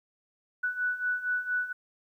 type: beating tone pair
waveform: sine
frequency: 1480 / 1484.3 Hz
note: F#6 / F#6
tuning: 0 / +5 cents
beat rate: 4.3 Hz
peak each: -33 / -29 dBFS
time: 0.63-1.73 s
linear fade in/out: 10 ms
effects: 11-bit

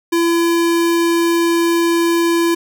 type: tone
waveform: square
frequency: 337.8 Hz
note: E4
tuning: 42 cents sharp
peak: -13 dBFS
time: 0.12-2.55 s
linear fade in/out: 10 ms
effects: none

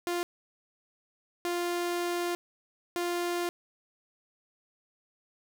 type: tone bursts at uneven times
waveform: sawtooth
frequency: 349.2 Hz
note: F4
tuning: in tune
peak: -25 dBFS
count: 3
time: 0.07-0.23 / 1.45-2.35 / 2.96-3.49 s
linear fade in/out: 0 ms
effects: none

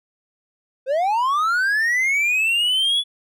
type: linear sweep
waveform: triangle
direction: up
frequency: 500 to 3439 Hz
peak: -15 dBFS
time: 0.86-3.04 s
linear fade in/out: 50 ms
effects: none

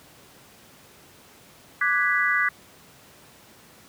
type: chord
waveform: sine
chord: G# half-diminished seventh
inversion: second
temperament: equal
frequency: 1174.7 / 1480 / 1661.2 / 1975.5 Hz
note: D6 / F#6 / G#6 / B6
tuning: 0 / 0 / 0 / 0 cents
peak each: -27 / -26 / -25 / -23 dBFS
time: 1.81-2.49 s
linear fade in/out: 5 ms
effects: pink hiss -51 dBFS RMS until 3.88 s + high-pass 100 Hz 12 dB/octave

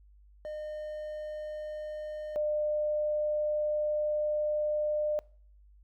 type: tone pair in turn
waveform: triangle / sine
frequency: 609 / 602 Hz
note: D#5 / D5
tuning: -37 / +43 cents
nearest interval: unison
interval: 20 cents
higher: first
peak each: -34 / -27 dBFS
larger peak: second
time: 0.45-2.36 / 2.36-5.19 s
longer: second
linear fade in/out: 0 ms
effects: noise-tail reverb RT60 0.5 s tail -24 dB re dry + added 50 Hz sine -55 dBFS peak until 5.83 s

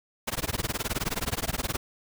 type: noise with tremolo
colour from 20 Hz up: pink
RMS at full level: -27 dBFS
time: 0.27-1.77 s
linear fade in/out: 10 ms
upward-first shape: sine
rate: 19 Hz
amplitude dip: 100%
effects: none

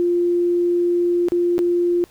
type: tone with dropouts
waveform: sine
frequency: 349.2 Hz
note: F4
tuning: in tune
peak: -15 dBFS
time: 0-2.04 s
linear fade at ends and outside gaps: 0 ms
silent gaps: 1.285-1.32 / 1.581-1.59 s
effects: pink hiss -52 dBFS RMS until 2.1 s

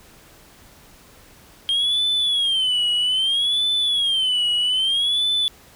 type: tone with vibrato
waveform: sine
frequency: 3200 Hz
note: G7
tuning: 35 cents sharp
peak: -15 dBFS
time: 1.69-5.48 s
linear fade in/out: 0 ms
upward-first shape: sine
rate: 0.62 Hz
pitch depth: 160 cents each way
effects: tanh soft clip ceiling -16 dBFS + pink hiss -49 dBFS RMS until 5.75 s

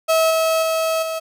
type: tone with level steps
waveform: 35% pulse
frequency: 646 Hz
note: E5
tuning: 35 cents flat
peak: -12 / -14 / -16 / -21 dBFS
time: 0.08-1.2 s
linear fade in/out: 20 ms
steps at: 0.3 / 0.62 / 1.02 s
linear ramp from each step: 10 ms
effects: none

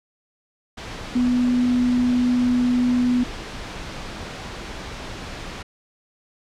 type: tone in noise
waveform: sine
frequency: 246.9 Hz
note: B3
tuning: in tune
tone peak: -16 dBFS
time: 1.15-3.24 s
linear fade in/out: 10 ms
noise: pink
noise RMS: -33 dBFS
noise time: 0.77-5.63 s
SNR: +14 dB
effects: low-pass 5000 Hz 12 dB/octave

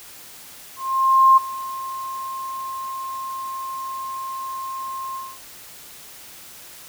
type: tone with ADSR envelope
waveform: sine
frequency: 1061 Hz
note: C6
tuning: 24 cents sharp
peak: -8 dBFS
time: 0.76-5.39 s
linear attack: 610 ms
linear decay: 14 ms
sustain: -19 dB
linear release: 240 ms
effects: white hiss -42 dBFS RMS until 6.88 s

